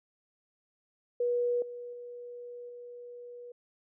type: tone with level steps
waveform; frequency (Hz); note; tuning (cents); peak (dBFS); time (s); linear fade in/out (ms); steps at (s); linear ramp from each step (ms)
sine; 484.5; B4; -33; -26 / -39 / -41 / -43; 1.2-3.52; 5; 1.62 / 1.93 / 2.69; 2
effects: none